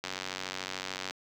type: click train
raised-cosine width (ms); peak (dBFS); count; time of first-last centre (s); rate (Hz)
0.2; -17; 101; 0.04-1.108; 93.6
effects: high-pass 150 Hz 12 dB/octave + 9-bit